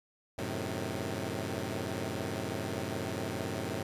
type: chord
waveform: 10% pulse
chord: F# diminished seventh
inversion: none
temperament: equal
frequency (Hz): 92.5 / 110 / 130.81 / 155.56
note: F#2 / A2 / C3 / Eb3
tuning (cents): 0 / 0 / 0 / 0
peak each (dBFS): -30 / -30 / -32 / -35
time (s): 0.38-3.83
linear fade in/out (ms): 5
effects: resampled to 32000 Hz